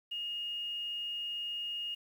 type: tone with quantisation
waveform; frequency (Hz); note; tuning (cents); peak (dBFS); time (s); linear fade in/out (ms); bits
sine; 2853; F7; +36; -35; 0.11-1.95; 10; 10
effects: none